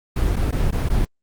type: noise with dropouts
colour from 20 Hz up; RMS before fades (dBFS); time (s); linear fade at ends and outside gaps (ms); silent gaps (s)
brown; -19; 0.16-1.05; 5; 0.36-0.364 / 0.512-0.525 / 0.708-0.724 / 0.889-0.9
effects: Opus 24 kbps